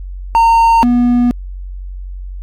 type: tone pair in turn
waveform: triangle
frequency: 917 / 242.9 Hz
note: A#5 / B3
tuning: -29 / -29 cents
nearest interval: octave + major seventh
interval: 2300 cents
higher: first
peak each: -4 / -6 dBFS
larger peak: first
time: 0.35-0.83 / 0.83-1.31 s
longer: neither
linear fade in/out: 0 ms
effects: added 46 Hz sine -23 dBFS peak until 2.42 s + AAC 64 kbps